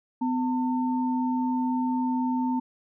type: tone pair together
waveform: sine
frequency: 252.8 / 901 Hz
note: B3 / A5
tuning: +41 / +41 cents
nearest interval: octave + minor seventh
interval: 2200 cents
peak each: -24 / -30 dBFS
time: 0.21-2.6 s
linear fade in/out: 10 ms
effects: none